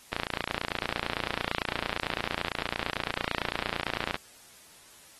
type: click train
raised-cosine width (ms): 0.3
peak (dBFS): -12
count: 117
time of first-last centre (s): 0.13-4.144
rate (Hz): 28.9
effects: white hiss -54 dBFS RMS until 5.19 s + AAC 32 kbps